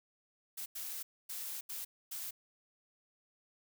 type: noise bursts at uneven times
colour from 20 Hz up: blue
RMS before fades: -42 dBFS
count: 5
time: 0.57-0.66 / 0.75-1.03 / 1.29-1.61 / 1.69-1.85 / 2.11-2.31 s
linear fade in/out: 10 ms
effects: none